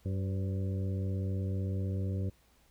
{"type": "harmonic tone with a mistuned harmonic", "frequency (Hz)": 95.7, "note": "G2", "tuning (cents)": -41, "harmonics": [1, 2, 3, 4, 5, 6], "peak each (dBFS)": [-31, -39, -45, -46, -47, -52], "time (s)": [0.05, 2.3], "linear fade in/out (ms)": 10, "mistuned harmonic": 5, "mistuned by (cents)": 57, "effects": ["added 60 Hz sine -67 dBFS peak until 2.7 s", "pink hiss -67 dBFS RMS until 2.7 s"]}